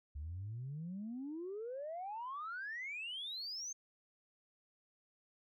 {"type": "exponential sweep", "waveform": "sine", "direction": "up", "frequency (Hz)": [69.5, 6450], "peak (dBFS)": -40, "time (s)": [0.15, 3.73], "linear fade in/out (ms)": 10, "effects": ["tanh soft clip ceiling -37 dBFS"]}